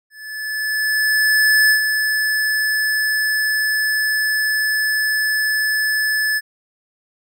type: tone with ADSR envelope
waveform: square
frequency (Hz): 1731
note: A6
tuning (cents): -29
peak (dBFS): -11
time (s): 0.1-6.41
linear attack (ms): 1600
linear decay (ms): 100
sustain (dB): -6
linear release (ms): 39
effects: none